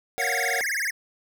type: chord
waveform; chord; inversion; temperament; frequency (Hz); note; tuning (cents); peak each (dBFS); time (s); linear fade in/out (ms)
square; Gb major seventh; first; equal; 466.2 / 554.4 / 698.5 / 740; Bb4 / Db5 / F5 / Gb5; 0 / 0 / 0 / 0; -35 / -35 / -35 / -32; 0.18-0.61; 0
type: tone with vibrato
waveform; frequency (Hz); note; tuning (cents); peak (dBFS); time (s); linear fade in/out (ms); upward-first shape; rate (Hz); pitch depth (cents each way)
square; 1888; A#6; +22; -25; 0.19-0.91; 10; sine; 19; 280
effects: none